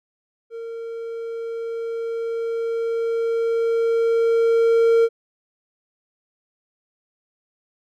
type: tone with level ramp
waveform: triangle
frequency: 459.2 Hz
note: A#4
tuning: 26 cents flat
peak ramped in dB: -28 to -10 dBFS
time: 0.5-5.09 s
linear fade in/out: 50 ms
effects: none